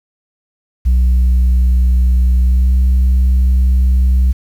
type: tone with pitch glide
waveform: sine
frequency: 62.2 to 63.65 Hz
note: B1 to C2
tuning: +13 to -47 cents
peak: -5 dBFS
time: 0.85-4.33 s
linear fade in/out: 20 ms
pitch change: +40 cents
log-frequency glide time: 2.42-2.74 s
effects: tanh soft clip ceiling -7 dBFS + 7-bit